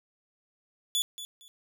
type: tone with echo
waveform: sawtooth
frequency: 3448 Hz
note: A7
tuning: 36 cents flat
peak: -22 dBFS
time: 0.95-1.02 s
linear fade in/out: 0 ms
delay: 230 ms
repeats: 2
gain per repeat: -13 dB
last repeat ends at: 1.48 s
effects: none